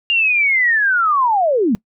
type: linear sweep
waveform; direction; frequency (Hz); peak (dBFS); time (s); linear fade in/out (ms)
sine; down; 2822 to 193.3; -12; 0.1-1.75; 0
effects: noise-tail reverb RT60 0.1 s tail -23 dB re dry